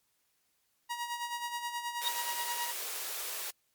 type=tone with tremolo; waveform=sawtooth; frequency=953 Hz; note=A#5; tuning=38 cents sharp; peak=-29 dBFS; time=0.89-2.72 s; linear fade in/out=20 ms; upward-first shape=sine; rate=9.4 Hz; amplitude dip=60%
type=tone with exponential growth; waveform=sine; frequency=3729 Hz; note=A#7; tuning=in tune; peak=-25 dBFS; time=1.98-2.08 s; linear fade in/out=1 ms; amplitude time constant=21 ms
type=high-pass noise; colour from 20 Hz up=white; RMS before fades=-38 dBFS; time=2.01-3.51 s; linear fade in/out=10 ms; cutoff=370 Hz; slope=48 dB/octave
effects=white hiss -75 dBFS RMS until 3.74 s + MP3 96 kbps